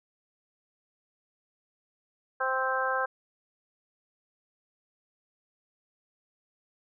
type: harmonic tone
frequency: 261.6 Hz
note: C4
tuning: in tune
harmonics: 2 / 3 / 4 / 5 / 6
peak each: -32 / -34 / -32 / -33 / -31 dBFS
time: 2.4-3.06 s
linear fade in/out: 10 ms
effects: none